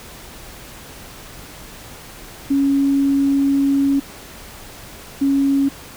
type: tone pair in turn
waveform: sine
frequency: 277.2 / 276.1 Hz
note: C#4 / C#4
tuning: 0 / -7 cents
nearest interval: unison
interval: 7 cents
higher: first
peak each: -13 dBFS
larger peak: neither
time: 2.5-4 / 5.21-5.69 s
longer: first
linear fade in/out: 10 ms
effects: pink hiss -38 dBFS RMS until 5.96 s